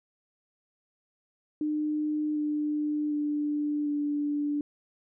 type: tone with pitch steps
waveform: sine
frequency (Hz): 302.6 / 299.1 / 295.7 / 292.3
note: D#4 / D4 / D4 / D4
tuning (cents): -48 / +32 / +12 / -8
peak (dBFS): -26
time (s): 1.61-4.61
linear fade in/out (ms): 2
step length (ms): 750
effects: none